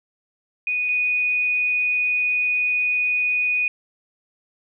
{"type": "tone pair in turn", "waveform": "sine", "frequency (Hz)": [2477, 2477], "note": ["D#7", "D#7"], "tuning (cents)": [-8, -8], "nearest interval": "unison", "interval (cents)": 0, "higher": "neither", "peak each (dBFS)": [-20, -18], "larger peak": "second", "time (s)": [[0.67, 0.89], [0.89, 3.68]], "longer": "second", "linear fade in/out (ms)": 2, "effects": []}